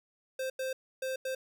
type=tone bursts at uneven times; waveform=square; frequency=523.3 Hz; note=C5; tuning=in tune; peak=-33 dBFS; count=4; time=0.39-0.5 / 0.59-0.73 / 1.02-1.16 / 1.25-1.35 s; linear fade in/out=5 ms; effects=none